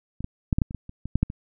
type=clicks; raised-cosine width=5 ms; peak=-20 / -17 / -8 / -9 / -8 / -23 / -19 / -26 / -20 / -7 / -7 / -21 dBFS; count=12; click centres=0.206 / 0.244 / 0.528 / 0.585 / 0.618 / 0.709 / 0.747 / 0.894 / 1.056 / 1.156 / 1.23 / 1.301 s; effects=none